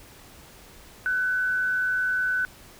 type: tone with frequency modulation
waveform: sine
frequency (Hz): 1505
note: F#6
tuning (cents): +29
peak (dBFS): -22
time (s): 1.06-2.45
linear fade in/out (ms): 0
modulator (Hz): 110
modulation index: 0.32
effects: pink hiss -49 dBFS RMS until 2.79 s